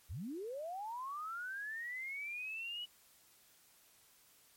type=linear sweep; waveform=sine; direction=up; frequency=55.9 to 2960 Hz; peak=-40 dBFS; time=0.09-2.86 s; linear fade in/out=20 ms; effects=white hiss -66 dBFS RMS until 4.56 s + MP3 64 kbps